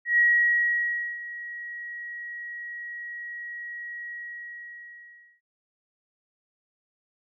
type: tone with ADSR envelope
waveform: sine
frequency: 1905 Hz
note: A#6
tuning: 37 cents sharp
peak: -16 dBFS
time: 0.05-5.41 s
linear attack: 130 ms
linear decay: 1000 ms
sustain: -18 dB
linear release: 1300 ms
effects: none